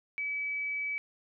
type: tone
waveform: sine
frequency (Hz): 2290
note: D7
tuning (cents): -44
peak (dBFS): -31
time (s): 0.18-0.98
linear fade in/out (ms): 0
effects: none